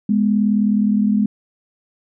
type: tone pair together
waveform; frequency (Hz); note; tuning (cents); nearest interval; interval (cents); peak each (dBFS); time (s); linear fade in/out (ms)
sine; 207.4 / 246.9; G#3 / B3; -2 / 0; minor third; 302; -14 / -20; 0.09-1.26; 5
effects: none